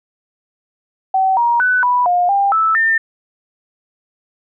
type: tone with pitch steps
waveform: sine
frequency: 763 / 946 / 1497 / 985 / 711 / 797 / 1313 / 1803 Hz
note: G5 / A#5 / F#6 / B5 / F5 / G5 / E6 / A6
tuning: -47 / +25 / +20 / -5 / +31 / +28 / -7 / +42 cents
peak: -11 dBFS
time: 1.14-2.98 s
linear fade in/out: 5 ms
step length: 230 ms
effects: none